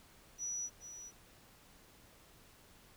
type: tone with echo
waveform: sine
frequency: 5880 Hz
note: F#8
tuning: 12 cents flat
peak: -37 dBFS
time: 0.38-0.7 s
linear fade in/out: 50 ms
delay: 420 ms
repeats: 1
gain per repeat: -10 dB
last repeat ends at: 1.12 s
effects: pink hiss -62 dBFS RMS until 2.96 s